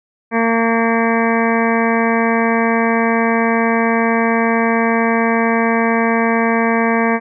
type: harmonic tone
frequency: 228.9 Hz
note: A#3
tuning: 31 cents flat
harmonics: 1 / 2 / 3 / 4 / 5 / 7 / 8 / 9 / 10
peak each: -16 / -19 / -21 / -22 / -23 / -24 / -25 / -26 / -26 dBFS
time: 0.31-7.2 s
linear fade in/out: 50 ms
effects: none